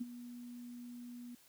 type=tone with ADSR envelope; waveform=sine; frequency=242.2 Hz; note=B3; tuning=34 cents flat; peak=-34 dBFS; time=0-1.35 s; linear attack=13 ms; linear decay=27 ms; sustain=-12 dB; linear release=4 ms; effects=white hiss -65 dBFS RMS until 1.48 s